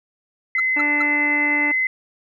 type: tone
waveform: sine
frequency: 2046 Hz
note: C7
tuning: 39 cents flat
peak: -17 dBFS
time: 0.55-1.87 s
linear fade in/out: 2 ms
type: tone bursts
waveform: triangle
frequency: 1343 Hz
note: E6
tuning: 32 cents sharp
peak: -21 dBFS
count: 3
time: 0.58-1.023 s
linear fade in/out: 5 ms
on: 21 ms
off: 190 ms
type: harmonic tone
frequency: 293.7 Hz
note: D4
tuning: in tune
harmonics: 1 / 2 / 3 / 4 / 5 / 6 / 7 / 8 / 9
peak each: -25 / -34 / -29 / -40 / -38 / -36 / -41 / -43 / -36 dBFS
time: 0.76-1.72 s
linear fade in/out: 10 ms
effects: none